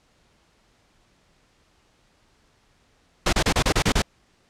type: noise bursts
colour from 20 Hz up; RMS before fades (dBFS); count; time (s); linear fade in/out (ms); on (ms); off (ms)
pink; -19; 8; 3.26-4.021; 5; 68; 31
effects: pink hiss -62 dBFS RMS until 4.49 s + low-pass 7000 Hz 12 dB/octave